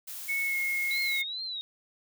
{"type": "noise", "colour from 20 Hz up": "blue", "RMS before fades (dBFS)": -40, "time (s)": [0.07, 1.22], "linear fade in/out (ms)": 10}
{"type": "tone with pitch glide", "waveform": "sine", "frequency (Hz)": [2203, 2159], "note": ["C#7", "C#7"], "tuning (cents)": [-11, -46], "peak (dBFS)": -27, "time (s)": [0.28, 1.24], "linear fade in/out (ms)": 20, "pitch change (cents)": -35, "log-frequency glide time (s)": [0.43, 0.57]}
{"type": "tone with vibrato", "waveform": "sine", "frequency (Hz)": 3918, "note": "B7", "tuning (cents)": -15, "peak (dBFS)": -33, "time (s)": [0.91, 1.61], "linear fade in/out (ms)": 0, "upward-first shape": "triangle", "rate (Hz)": 2.4, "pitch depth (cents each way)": 130}
{"effects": []}